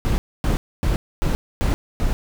brown noise bursts, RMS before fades -19 dBFS, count 6, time 0.05-2.13 s, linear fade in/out 0 ms, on 130 ms, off 260 ms, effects none

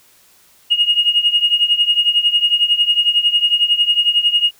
sine tone with tremolo, 2866 Hz, F7, 44 cents sharp, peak -7 dBFS, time 0.7-4.51 s, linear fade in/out 20 ms, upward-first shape triangle, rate 11 Hz, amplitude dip 90%, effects tanh soft clip ceiling -3 dBFS + white hiss -51 dBFS RMS until 4.59 s

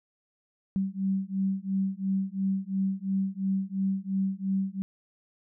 sine beating tone pair, 191.5 / 194.4 Hz, G3 / G3, -40 / -14 cents, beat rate 2.9 Hz, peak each -29 dBFS, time 0.76-4.82 s, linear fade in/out 0 ms, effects none

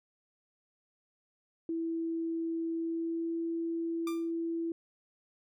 sine tone with pitch glide, 329.6 to 332.5 Hz, E4 to E4, 0 to +15 cents, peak -31 dBFS, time 1.69-4.72 s, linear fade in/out 2 ms, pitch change +15 cents, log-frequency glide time 2.74-3.36 s
sawtooth tone with exponential decay, 1189 Hz, D6, 21 cents sharp, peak -33 dBFS, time 4.07-4.31 s, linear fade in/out 2 ms, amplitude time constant 51 ms
effects none

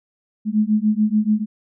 sine beating tone pair, 210 / 216.9 Hz, G#3 / A3, +19 / -25 cents, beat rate 6.9 Hz, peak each -18 dBFS, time 0.45-1.46 s, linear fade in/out 50 ms, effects none

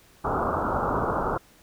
white low-pass noise, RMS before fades -26 dBFS, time 0.24-1.38 s, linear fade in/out 10 ms, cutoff 1400 Hz, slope 96 dB/octave, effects pink hiss -56 dBFS RMS until 1.62 s

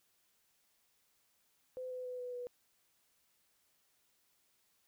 sine tone with pitch steps, 510 / 505 / 500.1 / 495.2 / 490.4 Hz, C5 / B4 / B4 / B4 / B4, -44 / +39 / +22 / +5 / -12 cents, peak -40 dBFS, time 1.77-2.47 s, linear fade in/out 0 ms, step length 140 ms, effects white hiss -75 dBFS RMS until 4.87 s

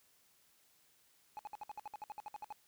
triangle tone bursts, 843 Hz, G#5, 26 cents sharp, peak -40 dBFS, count 15, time 1.37-2.525 s, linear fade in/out 0 ms, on 21 ms, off 60 ms, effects white hiss -70 dBFS RMS until 2.67 s

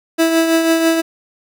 30% pulse tone with tremolo, 327.6 Hz, E4, 11 cents flat, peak -7 dBFS, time 0.18-1.02 s, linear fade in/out 20 ms, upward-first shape triangle, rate 6.1 Hz, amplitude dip 50%, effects none

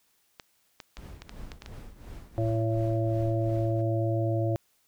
clicks, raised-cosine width 0.2 ms, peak -24 dBFS, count 8, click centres 0.398 / 0.802 / 0.97 / 1.22 / 1.294 / 1.518 / 1.621 / 1.661 s
brown noise with tremolo, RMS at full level -40 dBFS, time 0.97-3.82 s, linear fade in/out 10 ms, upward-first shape triangle, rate 2.8 Hz, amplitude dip 80%
harmonic tone, 112.2 Hz, A2, 34 cents sharp, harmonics 1 / 3 / 5 / 6, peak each -26 / -31 / -33 / -34 dBFS, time 2.38-4.56 s, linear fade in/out 0 ms
effects white hiss -69 dBFS RMS until 4.87 s

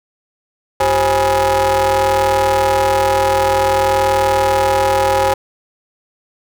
35% pulse ring-modulated tone, 146.83 Hz, D3, in tune, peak -7 dBFS, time 0.8-5.34 s, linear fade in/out 5 ms, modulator 681 Hz, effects none

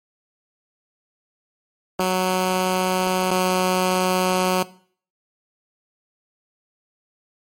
10% pulse tone pair in turn, 185 / 184.27 Hz, F#3 / F#3, 0 / -7 cents, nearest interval unison, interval 7 cents, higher first, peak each -10 / -9 dBFS, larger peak second, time 1.99-3.31 / 3.31-4.63 s, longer neither, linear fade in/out 5 ms, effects noise-tail reverb RT60 0.5 s tail -18 dB re dry + MP3 64 kbps

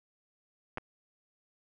clicks, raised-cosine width 0.5 ms, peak -20 / -24 dBFS, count 2, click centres 0.774 / 0.782 s, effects none

